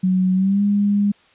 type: tone with pitch glide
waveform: sine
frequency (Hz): 185.5 to 203.5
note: F#3 to G#3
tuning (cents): +5 to -35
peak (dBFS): -14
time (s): 0.03-1.12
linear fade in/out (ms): 10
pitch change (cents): +160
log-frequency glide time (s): 0.34-0.62
effects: white hiss -54 dBFS RMS until 1.34 s + resampled to 8000 Hz